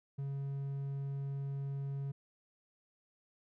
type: tone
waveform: triangle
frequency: 138.59 Hz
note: C#3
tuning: in tune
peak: -34 dBFS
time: 0.18-2.12 s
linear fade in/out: 10 ms
effects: none